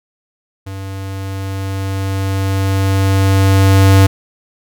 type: tone with level ramp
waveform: square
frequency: 96.8 Hz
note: G2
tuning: 21 cents flat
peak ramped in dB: -25 to -5 dBFS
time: 0.66-4.07 s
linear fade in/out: 10 ms
effects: none